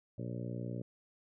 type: harmonic tone with a mistuned harmonic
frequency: 60 Hz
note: B1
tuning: 49 cents flat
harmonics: 2 / 3 / 4 / 5 / 6 / 7 / 8 / 9 / 10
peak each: -40 / -44 / -46 / -48 / -50 / -51 / -52 / -53 / -54 dBFS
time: 0.18-0.82 s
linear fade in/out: 5 ms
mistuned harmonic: 10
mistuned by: -56 cents
effects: none